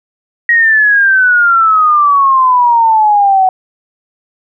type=exponential sweep; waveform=sine; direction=down; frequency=1900 to 743 Hz; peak=-5 dBFS; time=0.49-3.49 s; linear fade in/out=2 ms; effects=none